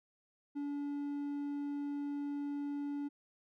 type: tone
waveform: triangle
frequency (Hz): 286.8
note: D4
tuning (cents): -41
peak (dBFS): -34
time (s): 0.55-3.09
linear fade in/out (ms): 20
effects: none